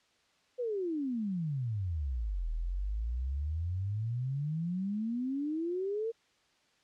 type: exponential two-way sweep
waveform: sine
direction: down then up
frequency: 511 to 38.76 to 464.8 Hz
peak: -31 dBFS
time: 0.58-6.12 s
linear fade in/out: 20 ms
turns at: 2.5 s
effects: white hiss -69 dBFS RMS until 6.83 s + low-pass 5000 Hz 12 dB/octave